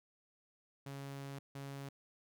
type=tone bursts at uneven times; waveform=sawtooth; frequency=138.6 Hz; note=C#3; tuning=in tune; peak=-40 dBFS; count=2; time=0.86-1.39 / 1.55-1.89 s; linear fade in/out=5 ms; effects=none